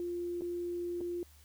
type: tone with dropouts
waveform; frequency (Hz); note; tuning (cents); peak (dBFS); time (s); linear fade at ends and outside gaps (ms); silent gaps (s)
sine; 349.2; F4; 0; -34; 0-1.23; 1; 0.41-0.419 / 1.007-1.012
effects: added 74 Hz sine -58 dBFS peak until 1.44 s + white hiss -63 dBFS RMS until 1.44 s